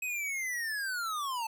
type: linear sweep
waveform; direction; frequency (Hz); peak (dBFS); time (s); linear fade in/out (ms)
square; down; 2550 to 869; -33; 0.02-1.47; 5
effects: none